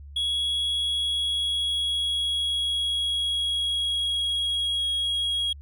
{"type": "tone with pitch glide", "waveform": "triangle", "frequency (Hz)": [3340, 3298], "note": ["G#7", "G#7"], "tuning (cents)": [9, -13], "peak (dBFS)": -22, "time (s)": [0.16, 5.53], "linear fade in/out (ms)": 5, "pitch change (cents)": -22, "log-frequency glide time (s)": [0.71, 5.12], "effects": ["added 71 Hz sine -40 dBFS peak until 5.61 s"]}